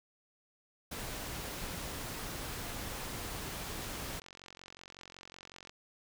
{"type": "noise", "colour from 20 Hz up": "pink", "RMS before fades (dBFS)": -41, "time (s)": [0.91, 4.2], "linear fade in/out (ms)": 10}
{"type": "click train", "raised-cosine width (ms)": 0.2, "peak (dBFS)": -32, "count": 102, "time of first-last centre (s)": [3.47, 5.695], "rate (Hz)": 45.4}
{"effects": []}